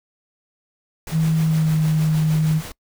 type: noise with tremolo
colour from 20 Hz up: pink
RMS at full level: -33 dBFS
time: 1.07-2.72 s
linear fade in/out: 2 ms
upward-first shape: sine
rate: 6.5 Hz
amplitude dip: 45%
type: tone with pitch glide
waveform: sine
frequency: 160 to 156.44 Hz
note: D#3 to D#3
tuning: +49 to +10 cents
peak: -15 dBFS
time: 1.11-2.62 s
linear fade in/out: 50 ms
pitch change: -39 cents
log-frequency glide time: 1.39-1.79 s
effects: noise-tail reverb RT60 0.1 s tail -24 dB re dry